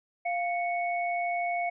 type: tone pair together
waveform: sine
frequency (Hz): 698.3 / 2217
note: F5 / C#7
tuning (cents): 0 / 0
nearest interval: octave + minor sixth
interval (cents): 2000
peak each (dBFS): -28 / -33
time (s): 0.25-1.7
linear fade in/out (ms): 10
effects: none